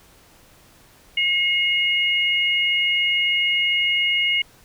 sine tone pair together, 2159 / 2866 Hz, C#7 / F7, -46 / +44 cents, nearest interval perfect fourth, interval 490 cents, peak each -20 dBFS, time 1.17-4.42 s, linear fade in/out 5 ms, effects pink hiss -52 dBFS RMS until 4.64 s

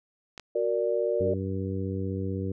clicks, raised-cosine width 0.2 ms, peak -24 dBFS, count 2, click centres 0.378 / 0.397 s
sine chord, Gb augmented, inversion none, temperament equal, 370 / 466.2 / 587.3 Hz, Gb4 / Bb4 / D5, 0 / 0 / 0 cents, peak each -30 / -27 / -28 dBFS, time 0.55-1.34 s, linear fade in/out 5 ms
harmonic tone, 95.8 Hz, G2, 39 cents flat, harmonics 1 / 2 / 3 / 4 / 5, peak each -31 / -34 / -36 / -37 / -38 dBFS, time 1.2-2.52 s, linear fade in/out 5 ms
effects none

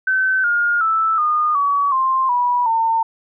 sine tone with pitch steps, 1531 / 1420.2 / 1317.5 / 1222.2 / 1133.8 / 1051.8 / 975.7 / 905.1 Hz, G6 / F6 / E6 / D#6 / C#6 / C6 / B5 / A5, -41 / +29 / -1 / -31 / +39 / +9 / -21 / +49 cents, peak -14 dBFS, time 0.07-3.03 s, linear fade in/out 5 ms, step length 370 ms, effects none

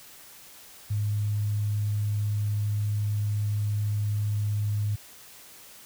sine tone, 104.3 Hz, G#2, 8 cents sharp, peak -24 dBFS, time 0.9-4.96 s, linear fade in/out 10 ms, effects white hiss -49 dBFS RMS until 5.85 s

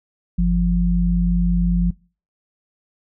sine tone pair together, 49.08 / 174.61 Hz, G1 / F3, +3 / 0 cents, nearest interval octave + minor seventh, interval 2197 cents, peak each -17 dBFS, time 0.38-1.91 s, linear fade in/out 10 ms, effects noise-tail reverb RT60 0.4 s tail -25 dB re dry

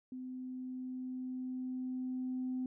sine tone with level ramp, 255.6 Hz, C4, 40 cents flat, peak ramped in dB -41 to -33 dBFS, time 0.12-2.66 s, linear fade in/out 2 ms, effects tanh soft clip ceiling -30 dBFS

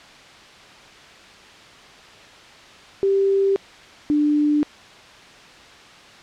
sine tone pair in turn, 392 / 296.6 Hz, G4 / D4, 0 / +17 cents, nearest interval perfect fourth, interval 483 cents, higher first, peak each -15 dBFS, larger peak neither, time 3.03-3.56 / 4.1-4.63 s, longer neither, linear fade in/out 0 ms, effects white hiss -44 dBFS RMS until 6.22 s + low-pass 4000 Hz 12 dB/octave

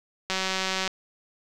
click train, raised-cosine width 0.2 ms, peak -10 dBFS, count 110, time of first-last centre 0.3-0.877 s, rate 189 Hz, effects none

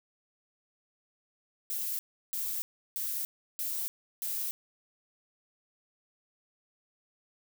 violet noise bursts, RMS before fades -34 dBFS, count 5, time 1.7-4.51 s, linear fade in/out 0 ms, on 290 ms, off 340 ms, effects none

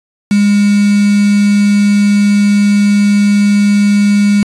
sine tone with quantisation, 204.2 Hz, G#3, 29 cents flat, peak -6 dBFS, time 0.31-4.43 s, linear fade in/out 2 ms, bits 3, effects resampled to 22050 Hz

